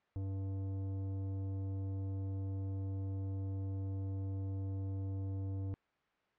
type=tone with tanh clipping; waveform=triangle; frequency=96.8 Hz; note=G2; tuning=21 cents flat; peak=-38 dBFS; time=0.16-5.74 s; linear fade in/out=0 ms; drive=16 dB; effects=white hiss -75 dBFS RMS until 6.38 s + low-pass 2000 Hz 12 dB/octave